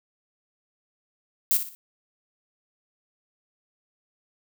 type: noise with echo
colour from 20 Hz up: violet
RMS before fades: -21 dBFS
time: 1.51-1.57 s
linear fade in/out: 0 ms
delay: 60 ms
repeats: 3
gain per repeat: -9 dB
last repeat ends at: 1.75 s
effects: none